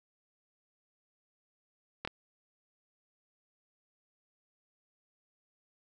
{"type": "clicks", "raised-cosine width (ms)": 0.3, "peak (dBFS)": -19, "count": 2, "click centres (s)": [2.05, 2.075], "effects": []}